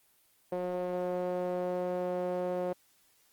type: tone with band-pass filter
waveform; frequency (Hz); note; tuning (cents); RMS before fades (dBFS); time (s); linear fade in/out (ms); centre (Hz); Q
sawtooth; 180.1; F#3; -46; -33; 0.52-2.73; 5; 530; 2.7
effects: white hiss -67 dBFS RMS until 3.32 s + Opus 24 kbps